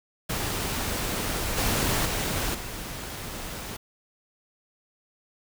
pink noise with level steps, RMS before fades -29 / -25 / -28 / -36 dBFS, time 0.29-3.77 s, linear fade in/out 10 ms, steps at 1.57 / 2.05 / 2.54 s, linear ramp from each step 10 ms, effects none

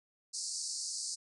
pink band-pass noise, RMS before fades -39 dBFS, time 0.33-1.16 s, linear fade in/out 20 ms, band 4400 to 9400 Hz, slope 96 dB/octave, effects none

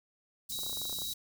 white band-stop noise, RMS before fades -39 dBFS, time 0.49-1.14 s, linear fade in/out 10 ms, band 260 to 3900 Hz, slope 48 dB/octave
sine tone, 3872 Hz, B7, 35 cents flat, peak -38 dBFS, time 0.52-1.13 s, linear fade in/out 0 ms
clicks, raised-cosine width 1 ms, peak -33 dBFS, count 12, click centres 0.59 / 0.634 / 0.665 / 0.696 / 0.73 / 0.772 / 0.817 / 0.854 / 0.896 / 0.928 / 0.987 / 1.019 s
effects none

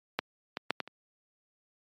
clicks, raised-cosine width 0.3 ms, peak -11 / -17 / -10 / -16 / -28 dBFS, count 5, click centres 0.19 / 0.571 / 0.706 / 0.803 / 0.876 s, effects high-pass 200 Hz 12 dB/octave + MP3 64 kbps

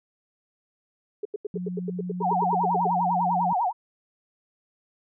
sine tone bursts, 415.3 Hz, G#4, in tune, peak -26 dBFS, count 16, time 1.23-2.873 s, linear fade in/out 5 ms, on 23 ms, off 85 ms
sine tone with pitch glide, 179.7 to 177.74 Hz, F3 to F3, +50 to +31 cents, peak -29 dBFS, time 1.54-3.53 s, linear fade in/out 2 ms, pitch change -19 cents, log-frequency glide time 2.37-2.92 s
sine tone with vibrato, 830.6 Hz, G#5, in tune, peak -21 dBFS, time 2.2-3.73 s, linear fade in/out 50 ms, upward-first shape sine, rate 10 Hz, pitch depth 270 cents each way
effects none

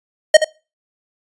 square tone with echo, 622.3 Hz, D#5, in tune, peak -3 dBFS, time 0.34-0.37 s, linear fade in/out 5 ms, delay 75 ms, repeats 1, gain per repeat -10 dB, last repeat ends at 0.445 s, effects noise-tail reverb RT60 0.3 s tail -20 dB re dry + resampled to 22050 Hz

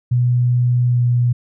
sine tone with pitch glide, 122.9 to 121.7 Hz, B2 to B2, -8 to -25 cents, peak -12 dBFS, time 0.11-1.33 s, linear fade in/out 10 ms, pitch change -17 cents, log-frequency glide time 0.87-1.01 s, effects none

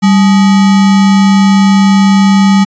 sine tone with sample-and-hold, 196 Hz, G3, in tune, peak -3 dBFS, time 0.02-2.65 s, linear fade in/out 20 ms, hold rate 1050 Hz, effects resampled to 16000 Hz

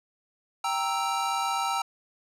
square chord, E diminished, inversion first, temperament equal, 784 / 932.3 / 1318.5 Hz, G5 / Bb5 / E6, 0 / 0 / 0 cents, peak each -31 dBFS, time 0.64-1.82 s, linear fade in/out 5 ms, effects low-pass 10000 Hz 12 dB/octave

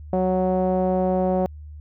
sawtooth tone with low-pass filter, 185 Hz, F#3, in tune, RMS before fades -21 dBFS, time 0.13-1.46 s, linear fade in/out 0 ms, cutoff 650 Hz, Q 5.1, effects added 75 Hz sine -36 dBFS peak until 1.8 s

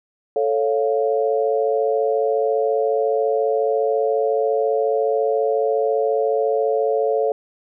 sine chord, A augmented, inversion none, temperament equal, 440 / 554.4 / 698.5 Hz, A4 / C#5 / E#5, 0 / 0 / 0 cents, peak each -19 / -21 / -24 dBFS, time 0.36-7.32 s, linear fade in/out 2 ms, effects none

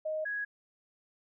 sine tone pair in turn, 623 / 1663.2 Hz, D#5 / G#6, +2 / +2 cents, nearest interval octave + perfect fourth, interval 1700 cents, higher second, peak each -31 / -32 dBFS, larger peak first, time 0.05-0.25 / 0.25-0.45 s, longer neither, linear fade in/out 10 ms, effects none

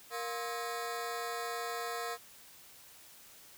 20% pulse ring-modulated tone, 587.3 Hz, D5, in tune, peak -28 dBFS, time 0.1-2.18 s, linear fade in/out 50 ms, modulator 119 Hz, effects white hiss -56 dBFS RMS until 3.57 s

